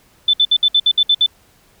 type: tone bursts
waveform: sine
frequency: 3520 Hz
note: A7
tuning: in tune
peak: -9 dBFS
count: 9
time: 0.28-1.263 s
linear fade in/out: 5 ms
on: 55 ms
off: 61 ms
effects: pink hiss -53 dBFS RMS until 1.8 s